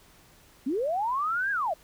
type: linear two-way sweep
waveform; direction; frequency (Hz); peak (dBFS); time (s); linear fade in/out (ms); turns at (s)
sine; up then down; 235.3 to 1661.2 to 578; -25; 0.66-1.74; 10; 1.51
effects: pink hiss -57 dBFS RMS until 1.83 s